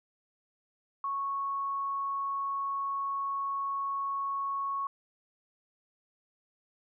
sine tone, 1105 Hz, C#6, 6 cents flat, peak -30 dBFS, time 1.04-4.87 s, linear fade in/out 2 ms, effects none

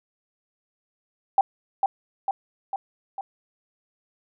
sine tone with echo, 784 Hz, G5, in tune, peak -13 dBFS, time 1.38-1.41 s, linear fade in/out 2 ms, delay 450 ms, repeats 4, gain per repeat -4 dB, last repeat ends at 3.21 s, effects none

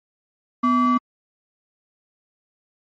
triangle ring-modulated tone, 450.4 Hz, A4, 40 cents sharp, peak -10 dBFS, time 0.63-0.98 s, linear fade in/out 10 ms, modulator 700 Hz, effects MP3 32 kbps

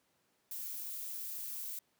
violet noise, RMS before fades -42 dBFS, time 0.51-1.79 s, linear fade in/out 2 ms, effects pink hiss -75 dBFS RMS until 1.99 s + high-pass 150 Hz 12 dB/octave

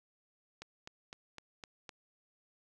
click train, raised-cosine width 0.2 ms, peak -28 dBFS, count 6, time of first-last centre 0.62-1.892 s, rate 3.93 Hz, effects none

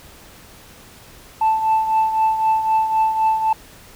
sine tone with tremolo, 880 Hz, A5, in tune, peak -10 dBFS, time 1.41-3.53 s, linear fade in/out 5 ms, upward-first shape triangle, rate 3.9 Hz, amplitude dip 70%, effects tanh soft clip ceiling -11 dBFS + pink hiss -44 dBFS RMS until 3.95 s

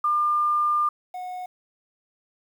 sine / triangle tone pair in turn, 1200 / 730.4 Hz, D6 / F#5, +37 / -23 cents, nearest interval major sixth, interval 860 cents, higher first, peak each -19 / -29 dBFS, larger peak first, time 0.04-0.89 / 1.14-1.46 s, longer first, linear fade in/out 5 ms, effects 9-bit

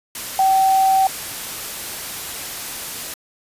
sine tone in noise, 768 Hz, G5, 36 cents flat, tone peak -12 dBFS, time 0.39-1.07 s, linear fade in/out 2 ms, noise white, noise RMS -29 dBFS, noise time 0.15-3.14 s, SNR +14 dB, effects resampled to 32000 Hz

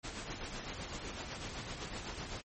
pink noise with tremolo, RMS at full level -41 dBFS, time 0.03-2.42 s, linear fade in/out 20 ms, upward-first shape sine, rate 7.9 Hz, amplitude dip 45%, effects MP3 32 kbps

